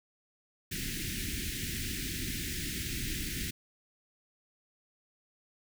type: band-stop noise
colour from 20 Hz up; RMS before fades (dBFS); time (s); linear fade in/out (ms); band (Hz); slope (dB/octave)
pink; -36; 0.71-3.51; 10; 360 to 1700; 48
effects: none